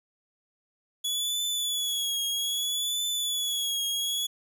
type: tone with vibrato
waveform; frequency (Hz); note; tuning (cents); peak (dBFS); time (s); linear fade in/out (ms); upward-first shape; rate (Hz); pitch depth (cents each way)
sawtooth; 3392; G#7; +36; -24; 1.04-4.27; 10; triangle; 0.62; 64
effects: none